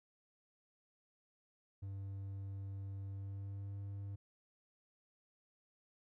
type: tone with pitch glide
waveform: triangle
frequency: 98 to 99.54 Hz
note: G2 to G2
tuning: 0 to +27 cents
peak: -40 dBFS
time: 1.82-4.16 s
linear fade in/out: 10 ms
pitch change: +27 cents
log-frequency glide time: 3.12-3.74 s
effects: none